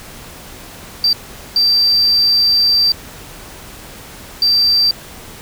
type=tone bursts at uneven times; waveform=triangle; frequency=4683 Hz; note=D8; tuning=6 cents flat; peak=-7 dBFS; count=3; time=1.04-1.13 / 1.56-2.92 / 4.42-4.91 s; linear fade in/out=2 ms; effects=tanh soft clip ceiling -6 dBFS + pink hiss -35 dBFS RMS until 5.41 s